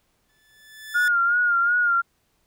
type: tone with exponential growth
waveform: sawtooth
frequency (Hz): 1743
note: A6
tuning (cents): -17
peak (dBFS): -23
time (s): 0.29-1.08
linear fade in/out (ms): 1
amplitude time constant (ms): 170
type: tone with vibrato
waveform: sine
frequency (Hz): 1418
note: F6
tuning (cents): +26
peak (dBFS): -17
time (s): 0.94-2.02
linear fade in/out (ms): 20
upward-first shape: sine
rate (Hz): 2.7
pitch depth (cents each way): 51
effects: pink hiss -68 dBFS RMS until 2.46 s